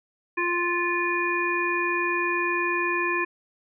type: harmonic tone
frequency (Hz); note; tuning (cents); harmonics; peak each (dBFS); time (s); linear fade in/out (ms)
349.2; F4; 0; 1 / 3 / 5 / 7; -28 / -28 / -28 / -28; 0.37-3.25; 10
effects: none